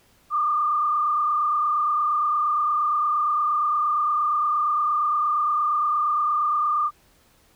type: tone with frequency modulation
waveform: sine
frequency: 1200 Hz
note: D6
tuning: 37 cents sharp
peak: -19 dBFS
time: 0.3-6.91 s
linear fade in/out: 50 ms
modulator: 28.6 Hz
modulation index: 1.1
effects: pink hiss -59 dBFS RMS until 7.55 s